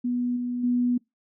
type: tone with level steps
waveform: sine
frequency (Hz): 245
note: B3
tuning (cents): -14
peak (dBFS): -23 / -26 / -20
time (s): 0.04-0.98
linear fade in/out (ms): 10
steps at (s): 0.36 / 0.63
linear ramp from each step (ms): 10
effects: noise-tail reverb RT60 0.2 s tail -25 dB re dry